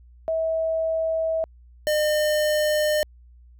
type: tone pair in turn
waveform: sine / square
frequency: 647 / 606 Hz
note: E5 / D#5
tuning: -32 / -46 cents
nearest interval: minor second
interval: 114 cents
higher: first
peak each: -21 / -20 dBFS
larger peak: second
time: 0.28-1.44 / 1.87-3.03 s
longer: neither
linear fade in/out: 0 ms
effects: added 60 Hz sine -47 dBFS peak until 3.59 s